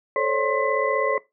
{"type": "tone cluster", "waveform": "sine", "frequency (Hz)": [436.8, 534, 570, 1063, 2005], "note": ["A4", "C5", "C#5", "C6", "B6"], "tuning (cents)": [-13, 35, 48, 27, 26], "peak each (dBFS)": [-26, -25, -26, -25, -28], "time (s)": [0.16, 1.18], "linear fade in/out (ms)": 2, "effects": ["noise-tail reverb RT60 0.2 s tail -19 dB re dry"]}